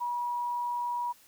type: tone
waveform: sine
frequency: 965 Hz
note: B5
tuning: 40 cents flat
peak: -29 dBFS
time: 0-1.13 s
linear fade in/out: 20 ms
effects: white hiss -59 dBFS RMS until 1.27 s